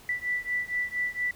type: beating tone pair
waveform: sine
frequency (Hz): 1970 / 1974.3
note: B6 / B6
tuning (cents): -5 / -1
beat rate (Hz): 4.3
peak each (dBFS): -30 / -31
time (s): 0.09-1.31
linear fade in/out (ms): 2
effects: pink hiss -52 dBFS RMS until 1.35 s

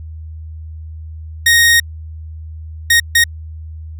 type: tone bursts at uneven times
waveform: sawtooth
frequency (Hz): 1864.7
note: A#6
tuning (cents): 0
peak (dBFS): -4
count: 3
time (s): 1.46-1.8 / 2.9-3 / 3.15-3.24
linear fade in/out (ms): 5
effects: added 79 Hz sine -27 dBFS peak until 3.99 s

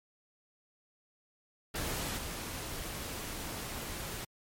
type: noise with level steps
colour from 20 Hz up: pink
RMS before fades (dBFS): -36 / -40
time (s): 1.74-4.25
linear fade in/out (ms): 10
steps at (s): 2.17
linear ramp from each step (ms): 10
effects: MP3 64 kbps

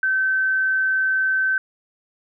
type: tone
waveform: sine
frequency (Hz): 1539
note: G6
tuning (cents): -32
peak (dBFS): -17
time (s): 0.03-1.58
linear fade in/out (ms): 2
effects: none

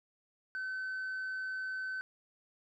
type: tone with tanh clipping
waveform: triangle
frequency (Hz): 1525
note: G6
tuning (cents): -48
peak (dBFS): -36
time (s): 0.55-2.01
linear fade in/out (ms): 0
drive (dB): 6
effects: none

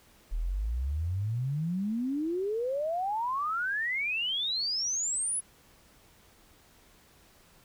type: exponential sweep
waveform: sine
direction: up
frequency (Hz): 37 to 10548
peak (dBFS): -28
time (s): 0.31-5.41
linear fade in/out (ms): 20
effects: pink hiss -60 dBFS RMS until 7.64 s

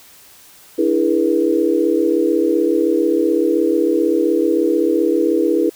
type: chord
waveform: sine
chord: E dominant seventh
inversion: third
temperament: equal with one note detuned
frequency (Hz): 293.7 / 329.6 / 415.3 / 482.3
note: D4 / E4 / G#4 / B4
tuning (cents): 0 / 0 / 0 / -41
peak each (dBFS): -21 / -16 / -19 / -19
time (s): 0.78-5.7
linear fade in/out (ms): 10
effects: white hiss -45 dBFS RMS until 5.75 s

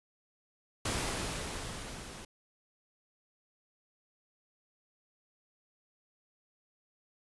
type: noise with level ramp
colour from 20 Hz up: pink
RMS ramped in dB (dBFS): -32 to -47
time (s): 0.85-2.25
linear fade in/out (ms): 5
effects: resampled to 24000 Hz

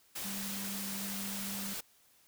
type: tone in noise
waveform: sine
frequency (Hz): 197.9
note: G3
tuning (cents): +17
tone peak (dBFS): -41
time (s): 0.24-1.74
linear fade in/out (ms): 10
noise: white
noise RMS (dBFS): -40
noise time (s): 0.15-1.81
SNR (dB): -4
effects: white hiss -66 dBFS RMS until 2.27 s

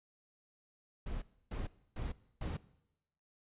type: noise bursts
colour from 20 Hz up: brown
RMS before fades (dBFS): -39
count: 4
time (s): 1.06-2.57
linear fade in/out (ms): 5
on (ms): 160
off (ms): 290
effects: noise-tail reverb RT60 0.9 s tail -20 dB re dry + resampled to 8000 Hz

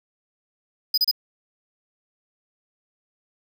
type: tone bursts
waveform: square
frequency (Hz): 4978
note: D#8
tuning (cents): 0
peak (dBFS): -17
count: 3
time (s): 0.94-1.113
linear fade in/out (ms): 5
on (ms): 37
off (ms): 31
effects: 9-bit

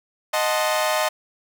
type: chord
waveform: sawtooth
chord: D# diminished seventh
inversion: none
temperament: equal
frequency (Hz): 622.3 / 740 / 880 / 1046.5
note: D#5 / F#5 / A5 / C6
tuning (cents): 0 / 0 / 0 / 0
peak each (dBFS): -18 / -24 / -23 / -24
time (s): 0.33-1.09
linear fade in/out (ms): 10
effects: none

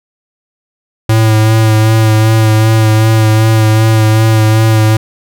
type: tone with vibrato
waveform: square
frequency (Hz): 110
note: A2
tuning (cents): 0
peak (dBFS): -6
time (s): 1.09-4.97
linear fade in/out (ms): 5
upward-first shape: sine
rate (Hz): 2.6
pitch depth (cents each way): 23
effects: none

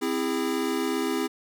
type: chord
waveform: square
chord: C augmented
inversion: none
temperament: equal with one note detuned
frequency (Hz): 261.6 / 329.6 / 406.8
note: C4 / E4 / G#4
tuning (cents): 0 / 0 / -36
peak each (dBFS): -30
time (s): 0.01-1.28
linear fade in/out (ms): 20
effects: none

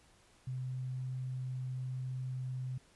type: tone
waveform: sine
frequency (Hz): 128.5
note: C3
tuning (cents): -31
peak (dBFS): -36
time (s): 0.47-2.78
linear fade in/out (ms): 5
effects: pink hiss -65 dBFS RMS until 2.95 s + resampled to 24000 Hz

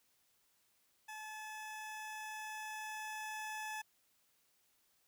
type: tone with level ramp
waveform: 20% pulse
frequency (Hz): 862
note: A5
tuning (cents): -36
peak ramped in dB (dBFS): -41 to -36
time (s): 1.08-3.82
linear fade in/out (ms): 10
effects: white hiss -75 dBFS RMS until 5.07 s

